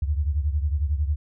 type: beating tone pair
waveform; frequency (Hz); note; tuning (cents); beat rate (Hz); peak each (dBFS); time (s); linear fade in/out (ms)
sine; 71.5 / 82.5; D2 / E2; -46 / +2; 11; -22 / -27; 0.02-1.16; 5
effects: none